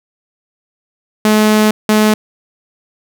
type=tone bursts at uneven times; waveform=sawtooth; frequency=214.1 Hz; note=A3; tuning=47 cents flat; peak=-4 dBFS; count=2; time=1.25-1.71 / 1.89-2.14 s; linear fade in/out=2 ms; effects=none